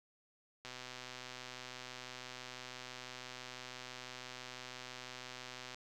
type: click train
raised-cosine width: 0.2 ms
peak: -29 dBFS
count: 643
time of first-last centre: 0.65-5.745 s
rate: 126 Hz
effects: 11-bit